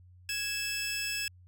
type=tone pair together; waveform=20% pulse; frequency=1661.2 / 2628 Hz; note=G#6 / E7; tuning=0 / -6 cents; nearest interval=minor sixth; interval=794 cents; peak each=-34 / -28 dBFS; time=0.29-1.28 s; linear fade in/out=2 ms; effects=added 90 Hz sine -53 dBFS peak until 1.47 s